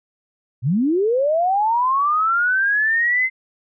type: linear sweep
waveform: sine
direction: up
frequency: 106.4 to 2079 Hz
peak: -15 dBFS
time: 0.62-3.3 s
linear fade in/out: 50 ms
effects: none

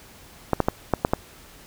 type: clicks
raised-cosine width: 1 ms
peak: -4 dBFS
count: 6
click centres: 0.533 / 0.603 / 0.685 / 0.937 / 1.049 / 1.135 s
effects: pink hiss -48 dBFS RMS until 1.66 s

